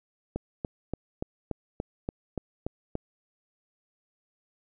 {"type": "click train", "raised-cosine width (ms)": 2, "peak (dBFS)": -17, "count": 10, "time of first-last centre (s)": [0.36, 2.954], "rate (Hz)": 3.47, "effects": []}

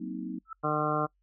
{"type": "chord", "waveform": "sine", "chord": "C half-diminished seventh", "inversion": "second", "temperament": "just", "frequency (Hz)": [188.37, 235.5, 261.6, 314], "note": ["Gb3", "Bb3", "C4", "Eb4"], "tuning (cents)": [31, 18, 0, 16], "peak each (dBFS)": -39, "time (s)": [0, 0.39], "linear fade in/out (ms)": 10}
{"type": "tone with exponential growth", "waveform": "sine", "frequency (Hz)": 1318.5, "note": "E6", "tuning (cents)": 0, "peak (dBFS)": -33, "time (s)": [0.45, 0.53], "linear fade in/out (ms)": 5, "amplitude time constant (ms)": 16}
{"type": "harmonic tone", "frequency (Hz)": 151.4, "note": "D#3", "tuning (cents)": -47, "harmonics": [1, 2, 3, 4, 5, 7, 8, 9], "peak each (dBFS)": [-34, -34, -34, -34, -34, -34, -34, -34], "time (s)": [0.63, 1.07], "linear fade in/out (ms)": 20}
{"effects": ["noise-tail reverb RT60 0.1 s tail -24 dB re dry", "added 47 Hz sine -70 dBFS peak until 1.22 s"]}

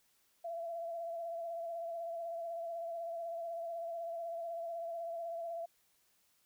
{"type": "tone with vibrato", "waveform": "sine", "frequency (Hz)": 674, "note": "E5", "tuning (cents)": 38, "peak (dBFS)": -38, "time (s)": [0.44, 5.66], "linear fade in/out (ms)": 10, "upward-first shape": "sine", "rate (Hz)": 16, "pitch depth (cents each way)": 33, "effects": ["white hiss -73 dBFS RMS until 6.45 s"]}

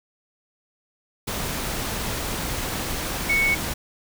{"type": "tone in noise", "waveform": "sine", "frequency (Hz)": 2217, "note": "C#7", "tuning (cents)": 0, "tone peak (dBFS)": -18, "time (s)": [3.29, 3.55], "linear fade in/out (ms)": 10, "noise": "pink", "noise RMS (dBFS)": -28, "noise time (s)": [1.27, 3.74], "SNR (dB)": 7, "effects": []}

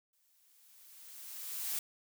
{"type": "noise with exponential growth", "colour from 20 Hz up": "blue", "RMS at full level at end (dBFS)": -35, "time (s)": [0.13, 1.79], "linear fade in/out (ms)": 2, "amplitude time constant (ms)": 360, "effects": []}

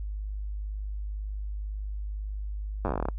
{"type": "slowing click train", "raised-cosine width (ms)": 1, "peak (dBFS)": -15, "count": 14, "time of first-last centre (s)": [2.85, 3.086], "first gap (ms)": 9, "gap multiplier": 1.11, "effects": ["noise-tail reverb RT60 0.1 s tail -26 dB re dry", "added 51 Hz sine -31 dBFS peak until 3.18 s"]}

